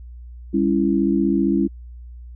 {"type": "chord", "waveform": "sine", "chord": "C# diminished", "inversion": "second", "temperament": "just", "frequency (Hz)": [199.57, 277.2, 332.6], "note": ["G3", "C#4", "E4"], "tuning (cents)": [31, 0, 16], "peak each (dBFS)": -20, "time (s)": [0.53, 1.68], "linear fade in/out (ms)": 20, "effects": ["added 60 Hz sine -35 dBFS peak until 2.35 s"]}